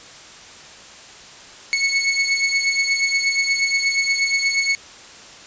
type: beating tone pair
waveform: sawtooth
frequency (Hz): 2203 / 2211.4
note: C#7 / C#7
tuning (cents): -11 / -5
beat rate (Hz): 8.4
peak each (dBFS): -15 / -19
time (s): 1.73-4.75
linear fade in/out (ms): 0
effects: white hiss -41 dBFS RMS until 5.46 s + resampled to 16000 Hz